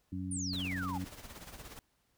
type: harmonic tone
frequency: 92.5 Hz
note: F#2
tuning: in tune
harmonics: 1 / 2 / 3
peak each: -40 / -40 / -40 dBFS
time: 0.12-1.05 s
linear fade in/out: 5 ms
type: exponential sweep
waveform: sine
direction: down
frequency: 9750 to 793 Hz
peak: -37 dBFS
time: 0.31-0.98 s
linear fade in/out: 5 ms
type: noise with tremolo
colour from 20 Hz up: pink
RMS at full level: -47 dBFS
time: 0.53-1.79 s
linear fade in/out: 0 ms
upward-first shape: sine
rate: 17 Hz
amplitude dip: 60%
effects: pink hiss -75 dBFS RMS until 2.17 s